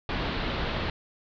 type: low-pass noise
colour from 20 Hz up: pink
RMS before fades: -30 dBFS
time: 0.09-0.9 s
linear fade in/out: 2 ms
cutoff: 4300 Hz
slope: 48 dB/octave
effects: none